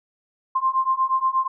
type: beating tone pair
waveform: sine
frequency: 1047 / 1055.4 Hz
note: C6 / C6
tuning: +1 / +15 cents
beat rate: 8.4 Hz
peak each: -22 / -21 dBFS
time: 0.55-1.48 s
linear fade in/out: 10 ms
effects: none